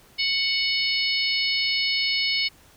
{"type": "harmonic tone with a mistuned harmonic", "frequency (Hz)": 740, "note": "F#5", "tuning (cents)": 0, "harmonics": [3, 4, 5, 6, 7], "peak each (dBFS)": [-26, -28, -32, -26, -29], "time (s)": [0.18, 2.49], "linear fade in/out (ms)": 20, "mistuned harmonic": 6, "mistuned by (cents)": -27, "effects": ["pink hiss -54 dBFS RMS until 2.76 s"]}